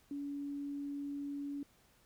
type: tone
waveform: sine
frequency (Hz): 284.2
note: C#4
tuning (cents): +43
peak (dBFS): -38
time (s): 0.11-1.63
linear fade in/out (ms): 2
effects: pink hiss -68 dBFS RMS until 2.05 s